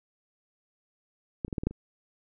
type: clicks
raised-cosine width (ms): 3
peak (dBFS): -17 / -29 / -19 / -16 / -20 / -12 / -29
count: 7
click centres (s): 1.448 / 1.481 / 1.528 / 1.582 / 1.635 / 1.67 / 1.71
effects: none